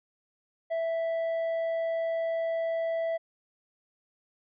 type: tone with tanh clipping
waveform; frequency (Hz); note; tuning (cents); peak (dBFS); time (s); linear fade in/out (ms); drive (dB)
sine; 659.3; E5; 0; -28; 0.7-3.18; 20; 5
effects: none